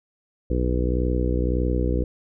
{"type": "harmonic tone", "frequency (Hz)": 61.74, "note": "B1", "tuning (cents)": 0, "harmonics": [1, 2, 3, 4, 5, 6, 7, 8], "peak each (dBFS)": [-22, -29, -31, -32, -29, -32, -32, -31], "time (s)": [0.5, 2.04], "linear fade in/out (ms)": 5, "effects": []}